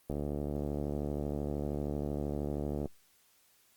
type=click train; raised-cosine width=2 ms; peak=-22 dBFS; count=202; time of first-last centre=0.1-2.857 s; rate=72.9 Hz; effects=white hiss -67 dBFS RMS until 3.76 s + Opus 32 kbps